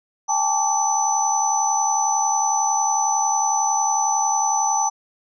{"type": "tone cluster", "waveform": "sine", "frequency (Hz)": [805, 876, 1154, 6000], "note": ["G5", "A5", "D6", "F#8"], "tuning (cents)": [46, -8, -31, 23], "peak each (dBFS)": [-23, -21, -30, -22], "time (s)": [0.28, 4.9], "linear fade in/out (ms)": 20, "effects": []}